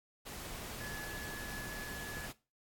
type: tone in noise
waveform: sine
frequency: 1704 Hz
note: G#6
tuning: 44 cents sharp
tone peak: -43 dBFS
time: 0.8-2.27 s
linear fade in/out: 20 ms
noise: pink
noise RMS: -45 dBFS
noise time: 0.25-2.33 s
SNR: -1 dB
effects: noise-tail reverb RT60 0.3 s tail -19 dB re dry + AAC 64 kbps